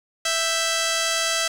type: tone pair together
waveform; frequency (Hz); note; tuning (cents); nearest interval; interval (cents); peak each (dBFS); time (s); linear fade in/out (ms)
5% pulse; 659.3 / 1568.1; E5 / G6; 0 / 0; octave + minor third; 1500; -10 / -15; 0.25-1.48; 5
effects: low-pass 9000 Hz 12 dB/octave + 7-bit